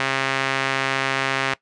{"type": "tone with band-pass filter", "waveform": "sawtooth", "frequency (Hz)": 134.6, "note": "C3", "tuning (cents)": 49, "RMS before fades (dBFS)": -23, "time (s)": [0, 1.54], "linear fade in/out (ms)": 2, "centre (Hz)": 2000, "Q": 1.1, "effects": ["noise-tail reverb RT60 0.1 s tail -19 dB re dry", "resampled to 22050 Hz"]}